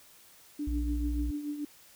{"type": "tone with tremolo", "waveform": "sine", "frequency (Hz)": 293.7, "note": "D4", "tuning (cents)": 0, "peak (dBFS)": -30, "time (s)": [0.59, 1.65], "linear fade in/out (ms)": 5, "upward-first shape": "triangle", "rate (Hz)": 6.9, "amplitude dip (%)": 65}
{"type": "tone", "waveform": "sine", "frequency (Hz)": 58.27, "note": "A#1", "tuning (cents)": 0, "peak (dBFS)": -29, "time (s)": [0.67, 1.31], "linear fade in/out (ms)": 5}
{"effects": ["white hiss -57 dBFS RMS until 1.95 s"]}